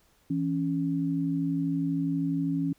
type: tone pair together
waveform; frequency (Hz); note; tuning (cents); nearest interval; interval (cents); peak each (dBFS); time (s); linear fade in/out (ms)
sine; 164.82 / 277.2; E3 / C#4; 0 / 0; major sixth; 900; -29 / -27; 0.3-2.73; 5
effects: pink hiss -65 dBFS RMS until 2.78 s